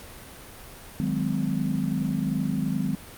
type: chord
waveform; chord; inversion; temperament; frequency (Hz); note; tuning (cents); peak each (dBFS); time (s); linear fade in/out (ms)
sine; Ab dominant seventh; second; equal with one note detuned; 155.56 / 185 / 207.7 / 256.4; Eb3 / Gb3 / Ab3 / C4; 0 / 0 / 0 / -35; -29; 1-2.95; 0
effects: pink hiss -44 dBFS RMS until 3.17 s + Opus 48 kbps